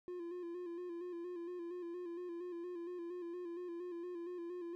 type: tone with vibrato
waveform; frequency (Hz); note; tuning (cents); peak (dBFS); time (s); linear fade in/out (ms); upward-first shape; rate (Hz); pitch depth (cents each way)
triangle; 349.2; F4; 0; -40; 0.08-4.75; 0; square; 4.3; 43
effects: none

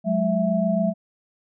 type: tone cluster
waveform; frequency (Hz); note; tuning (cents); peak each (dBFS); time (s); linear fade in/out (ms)
sine; 183.5 / 210.7 / 660; F#3 / G#3 / E5; -14 / +25 / +2; -23; 0.04-0.94; 50
effects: none

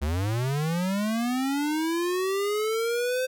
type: linear sweep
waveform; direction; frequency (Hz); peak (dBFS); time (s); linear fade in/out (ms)
square; up; 68.5 to 519; -25; 0.01-3.27; 20
effects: none

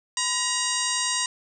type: harmonic tone with a mistuned harmonic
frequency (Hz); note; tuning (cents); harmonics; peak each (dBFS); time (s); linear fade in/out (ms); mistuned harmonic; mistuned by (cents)
950; A#5; +33; 1 / 2 / 3 / 4 / 5 / 6 / 7 / 8 / 9; -32 / -32 / -32 / -32 / -32 / -32 / -32 / -32 / -32; 0.17-1.26; 2; 1; +110
effects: none

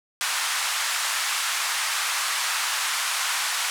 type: band-pass noise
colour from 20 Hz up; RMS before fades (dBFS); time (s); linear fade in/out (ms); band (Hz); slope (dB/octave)
pink; -26; 0.21-3.7; 0; 1000 to 11000; 24
effects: none

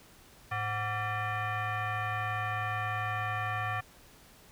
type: tone with frequency modulation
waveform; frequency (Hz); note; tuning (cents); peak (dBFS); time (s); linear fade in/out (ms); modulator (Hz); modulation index
sine; 523.3; C5; 0; -30; 0.51-3.81; 10; 631; 2.6
effects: pink hiss -57 dBFS RMS until 4.51 s

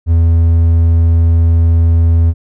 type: tone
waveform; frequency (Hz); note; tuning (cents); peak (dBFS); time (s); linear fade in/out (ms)
triangle; 83.1; E2; +15; -4; 0.06-2.34; 50
effects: none

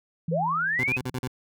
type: tone with exponential decay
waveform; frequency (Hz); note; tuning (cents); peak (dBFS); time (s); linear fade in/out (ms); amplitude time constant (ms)
sine; 164.81; E3; 0; -24; 0.28-1.16; 5; 190
type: linear sweep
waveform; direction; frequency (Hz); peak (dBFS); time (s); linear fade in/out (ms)
sine; up; 440 to 2600; -23; 0.31-0.98; 20
type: tone bursts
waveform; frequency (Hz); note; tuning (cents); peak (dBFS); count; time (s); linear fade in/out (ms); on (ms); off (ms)
20% pulse; 126.9; B2; +47; -23; 6; 0.79-1.277; 2; 47; 41
effects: none

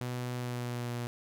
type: tone with pitch glide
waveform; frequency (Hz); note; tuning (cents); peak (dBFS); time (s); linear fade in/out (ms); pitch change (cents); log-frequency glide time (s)
sawtooth; 123.7 to 120.32; B2 to B2; +3 to -45; -30; 0.01-1.07; 0; -48; 0.31-0.94
effects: none

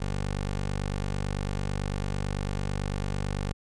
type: tone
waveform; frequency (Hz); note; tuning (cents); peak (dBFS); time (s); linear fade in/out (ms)
15% pulse; 49; G1; 0; -22; 0-3.53; 10
effects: resampled to 22050 Hz

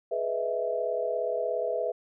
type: chord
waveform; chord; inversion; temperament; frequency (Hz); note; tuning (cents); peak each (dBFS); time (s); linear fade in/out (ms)
sine; E major seventh; first; equal with one note detuned; 421.8 / 493.9 / 622.3 / 659.3; G#4 / B4 / D#5 / E5; +27 / 0 / 0 / 0; -34 / -31 / -36 / -30; 0.11-1.92; 10
effects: none

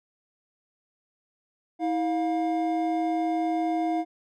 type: tone pair together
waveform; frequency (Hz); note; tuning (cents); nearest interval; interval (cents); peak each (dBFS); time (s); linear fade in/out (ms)
triangle; 322.6 / 708.1; E4 / F5; -37 / +24; octave + major second; 1361; -24 / -25; 1.79-4.05; 50
effects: none

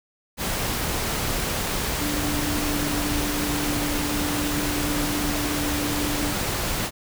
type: tone in noise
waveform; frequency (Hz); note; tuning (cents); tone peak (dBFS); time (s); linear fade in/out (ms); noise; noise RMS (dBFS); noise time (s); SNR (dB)
sine; 293.7; D4; 0; -27; 1.98-6.35; 50; pink; -26; 0.37-6.91; -4
effects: none

